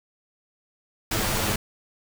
pink noise with comb filter, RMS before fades -25 dBFS, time 1.11-1.56 s, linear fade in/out 5 ms, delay 9.2 ms, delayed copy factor +0.65, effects none

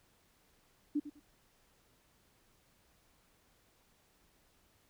sine tone with echo, 293.7 Hz, D4, in tune, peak -29 dBFS, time 0.95-1 s, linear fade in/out 10 ms, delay 100 ms, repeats 2, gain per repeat -13 dB, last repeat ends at 1.2 s, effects pink hiss -70 dBFS RMS until 4.89 s

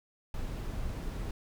brown noise, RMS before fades -36 dBFS, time 0.34-1.31 s, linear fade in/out 2 ms, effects none

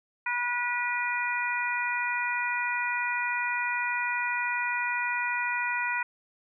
harmonic tone, 486.1 Hz, B4, 28 cents flat, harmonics 2 / 3 / 4 / 5, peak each -32 / -32 / -32 / -32 dBFS, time 0.26-6.03 s, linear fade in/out 5 ms, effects none

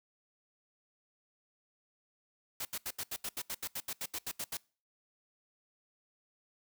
white noise bursts, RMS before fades -38 dBFS, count 16, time 2.6-4.571 s, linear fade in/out 5 ms, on 51 ms, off 77 ms, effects noise-tail reverb RT60 0.4 s tail -25 dB re dry

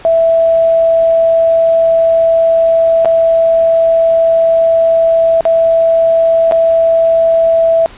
sine tone with dropouts, 659.3 Hz, E5, in tune, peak -6 dBFS, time 0.05-7.86 s, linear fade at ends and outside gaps 0 ms, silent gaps 3.048-3.056 / 5.408-5.453 / 6.512-6.521 s, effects pink hiss -36 dBFS RMS until 7.97 s + resampled to 8000 Hz

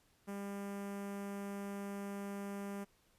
sawtooth tone with notch filter, 200 Hz, G3, 35 cents sharp, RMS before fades -43 dBFS, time 0.27-2.85 s, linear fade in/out 20 ms, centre 4000 Hz, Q 0.73, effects pink hiss -72 dBFS RMS until 3.18 s + resampled to 32000 Hz

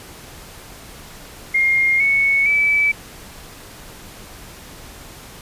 sine tone with pitch steps, 2127 / 2213 / 2303 Hz, C7 / C#7 / D7, +28 / -3 / -34 cents, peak -13 dBFS, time 1.54-2.92 s, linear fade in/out 10 ms, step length 460 ms, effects pink hiss -39 dBFS RMS until 5.41 s + resampled to 32000 Hz

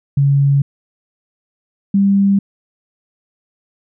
sine tone pair in turn, 140 / 197.99 Hz, C#3 / G3, +18 / +18 cents, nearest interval tritone, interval 600 cents, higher second, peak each -9 / -9 dBFS, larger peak neither, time 0.17-0.62 / 1.94-2.39 s, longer neither, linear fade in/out 5 ms, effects none

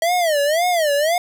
square tone with vibrato, 641 Hz, E5, 49 cents flat, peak -16 dBFS, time 0.02-1.18 s, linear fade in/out 2 ms, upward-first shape sine, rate 1.9 Hz, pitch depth 210 cents each way, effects none

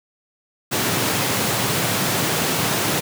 pink high-pass noise, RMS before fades -21 dBFS, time 0.71-3.01 s, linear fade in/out 20 ms, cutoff 100 Hz, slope 48 dB/octave, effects none

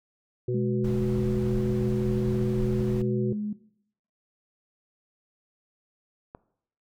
harmonic tone, 123.47 Hz, B2, in tune, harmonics 1 / 3 / 4, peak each -28 / -27 / -38 dBFS, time 0.48-3.33 s, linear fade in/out 5 ms
sine tone, 209.6 Hz, G#3, 16 cents sharp, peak -27 dBFS, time 0.54-3.53 s, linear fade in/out 5 ms
brown noise, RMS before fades -35 dBFS, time 0.84-3.02 s, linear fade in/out 5 ms
click, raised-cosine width 1 ms, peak -26 dBFS, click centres 6.349 s
effects noise-tail reverb RT60 0.7 s tail -19 dB re dry

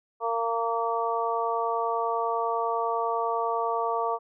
harmonic tone, 230 Hz, A#3, 23 cents flat, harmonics 2 / 3 / 4 / 5, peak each -30 / -30 / -30 / -30 dBFS, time 0.2-4.19 s, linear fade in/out 50 ms, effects none

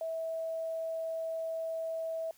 sine tone, 651 Hz, E5, 22 cents flat, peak -33 dBFS, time 0.01-2.31 s, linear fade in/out 2 ms, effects white hiss -63 dBFS RMS until 2.37 s

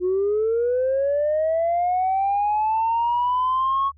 sine linear sweep, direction up, 355.3 to 1108.7 Hz, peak -17 dBFS, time 0-3.92 s, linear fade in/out 50 ms, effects tanh soft clip ceiling -15 dBFS + added 74 Hz sine -49 dBFS peak until 3.97 s

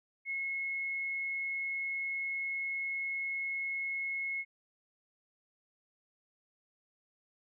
sine tone, 2175 Hz, C#7, 33 cents flat, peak -33 dBFS, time 0.25-4.45 s, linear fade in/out 50 ms, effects none

